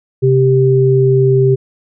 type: tone pair together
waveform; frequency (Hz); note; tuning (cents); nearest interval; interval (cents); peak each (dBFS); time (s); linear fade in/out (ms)
sine; 131.8 / 392; C3 / G4; +13 / 0; octave + perfect fifth; 1887; -10; 0.22-1.56; 20
effects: none